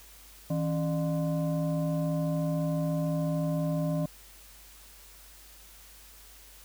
sine tone with frequency modulation, 162 Hz, E3, 30 cents flat, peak -26 dBFS, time 0.5-4.06 s, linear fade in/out 5 ms, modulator 438 Hz, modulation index 0.89, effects added 50 Hz sine -55 dBFS peak until 6.64 s + white hiss -53 dBFS RMS until 6.64 s

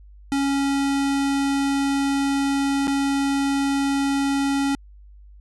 square tone with dropouts, 277.2 Hz, C#4, in tune, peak -20 dBFS, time 0.32-4.75 s, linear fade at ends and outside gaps 0 ms, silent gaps 2.871-2.878 s, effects added 50 Hz sine -43 dBFS peak until 5.4 s + resampled to 24000 Hz

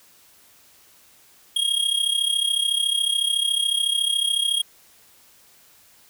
square tone with amplitude modulation, 3263 Hz, G#7, 31 cents flat, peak -17 dBFS, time 1.56-4.62 s, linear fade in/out 5 ms, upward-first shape sine, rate 33.9 Hz, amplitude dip 75%, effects white hiss -54 dBFS RMS until 6.09 s

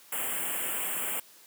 white band-stop noise, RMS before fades -32 dBFS, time 0.12-1.2 s, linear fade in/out 5 ms, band 3200 to 7400 Hz, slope 96 dB/octave, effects white hiss -55 dBFS RMS until 1.46 s + high-pass 200 Hz 12 dB/octave

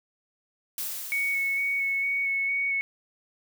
blue noise with exponential decay, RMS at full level -31 dBFS, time 0.78-2.72 s, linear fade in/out 2 ms, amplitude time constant 420 ms
sine tone with vibrato, 2217 Hz, C#7, in tune, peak -24 dBFS, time 1.12-2.81 s, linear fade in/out 0 ms, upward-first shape square, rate 2.2 Hz, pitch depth 11 cents each way
effects none

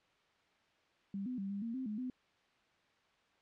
sine tone with pitch steps, 197.4 / 252.1 / 195.8 / 200.1 / 230.4 / 260.9 / 211.5 / 253.8 Hz, G3 / B3 / G3 / G3 / A#3 / C4 / G#3 / B3, +12 / +36 / -2 / +36 / -20 / -5 / +32 / +47 cents, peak -37 dBFS, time 1.14-2.1 s, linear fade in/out 2 ms, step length 120 ms, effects white hiss -71 dBFS RMS until 3.41 s + low-pass 3000 Hz 12 dB/octave

